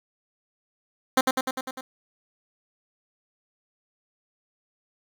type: tone with echo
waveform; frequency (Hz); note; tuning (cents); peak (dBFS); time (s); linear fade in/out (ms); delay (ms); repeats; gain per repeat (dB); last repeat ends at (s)
10% pulse; 260.7; C4; -6; -8; 1.17-1.21; 5; 100; 6; -3; 1.81
effects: none